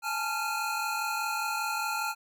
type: tone cluster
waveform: square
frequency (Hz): 838 / 883 / 1383 / 2482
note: G#5 / A5 / F6 / D#7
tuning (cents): +15 / +6 / -17 / -5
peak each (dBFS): -37 / -36 / -33 / -39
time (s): 0.02-2.15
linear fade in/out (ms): 50
effects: none